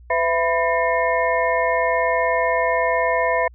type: tone cluster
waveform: sine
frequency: 505 / 666 / 994 / 1804 / 2153 Hz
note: B4 / E5 / B5 / A6 / C7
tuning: +39 / +18 / +11 / +43 / +49 cents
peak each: -23 / -21 / -22 / -25 / -27 dBFS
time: 0.1-3.48 s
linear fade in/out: 5 ms
effects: added 60 Hz sine -42 dBFS peak until 3.54 s